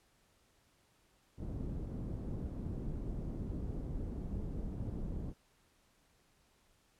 pink low-pass noise, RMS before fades -40 dBFS, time 1.37-5.34 s, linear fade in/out 50 ms, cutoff 280 Hz, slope 12 dB/octave, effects pink hiss -71 dBFS RMS until 6.99 s + low-pass 12000 Hz 12 dB/octave

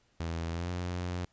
sawtooth tone with pitch glide, 83 to 88.96 Hz, E2 to F2, +12 to +32 cents, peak -29 dBFS, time 0.2-1.25 s, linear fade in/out 0 ms, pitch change +120 cents, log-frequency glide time 0.51-0.7 s, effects pink hiss -70 dBFS RMS until 1.32 s + resampled to 16000 Hz

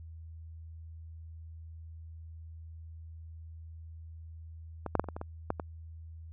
clicks, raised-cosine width 1 ms, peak -21 / -12 / -11 / -29 / -23 / -25 / -24 / -15 / -21 dBFS, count 9, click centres 4.863 / 4.953 / 4.996 / 5.042 / 5.087 / 5.165 / 5.214 / 5.504 / 5.598 s, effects added 81 Hz sine -44 dBFS peak until 6.32 s

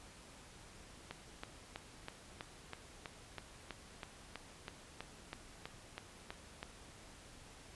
click train, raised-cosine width 0.3 ms, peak -27 dBFS, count 18, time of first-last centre 1.11-6.629 s, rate 3.08 Hz, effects pink hiss -57 dBFS RMS until 7.75 s + resampled to 24000 Hz

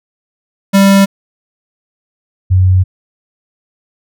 square / sine tone pair in turn, 196.5 / 92.74 Hz, G3 / F#2, +4 / +5 cents, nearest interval octave + minor second, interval 1299 cents, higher first, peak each -5 dBFS, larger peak neither, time 0.73-1.06 / 2.5-2.84 s, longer second, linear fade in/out 20 ms, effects none

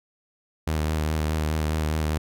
sawtooth tone with vibrato, 77.6 Hz, D#2, 4 cents flat, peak -19 dBFS, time 0.67-2.18 s, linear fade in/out 5 ms, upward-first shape sine, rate 4.8 Hz, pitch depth 31 cents each way, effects none

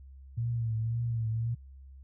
sine tone with vibrato, 114.9 Hz, A#2, 25 cents flat, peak -28 dBFS, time 0.37-1.55 s, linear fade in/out 10 ms, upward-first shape triangle, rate 1.9 Hz, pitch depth 69 cents each way, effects added 67 Hz sine -47 dBFS peak until 2.03 s

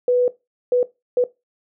sine tone bursts at uneven times, 493.9 Hz, B4, in tune, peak -13 dBFS, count 3, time 0.08-0.28 / 0.72-0.83 / 1.17-1.24 s, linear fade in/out 2 ms, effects noise-tail reverb RT60 0.2 s tail -17 dB re dry

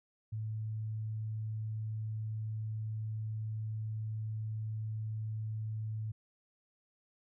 sine tone, 109.1 Hz, A2, 14 cents flat, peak -35 dBFS, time 0.32-6.12 s, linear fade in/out 10 ms, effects none

